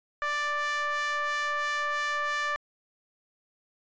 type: ring-modulated tone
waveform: square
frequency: 293.7 Hz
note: D4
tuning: in tune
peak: -25 dBFS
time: 0.22-2.56 s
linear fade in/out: 0 ms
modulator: 1470 Hz
effects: resampled to 16000 Hz